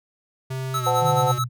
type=tone with pitch glide; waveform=square; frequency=131.2 to 121.71 Hz; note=C3 to B2; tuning=+5 to -25 cents; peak=-27 dBFS; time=0.5-1.39 s; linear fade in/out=10 ms; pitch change=-130 cents; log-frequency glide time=0.77-0.86 s
type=tone with tremolo; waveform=square; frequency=1300 Hz; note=E6; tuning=24 cents flat; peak=-22 dBFS; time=0.74-1.44 s; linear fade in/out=2 ms; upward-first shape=sine; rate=9.3 Hz; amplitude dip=80%
type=chord; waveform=sine; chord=F# diminished; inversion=second; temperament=equal with one note detuned; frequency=511.6 / 740 / 880 Hz; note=C5 / F#5 / A5; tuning=-39 / 0 / 0 cents; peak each=-23 / -24 / -23 dBFS; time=0.86-1.32 s; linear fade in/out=10 ms
type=linear sweep; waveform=sine; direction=down; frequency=154.3 to 120.2 Hz; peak=-23 dBFS; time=1-1.49 s; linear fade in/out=50 ms
effects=none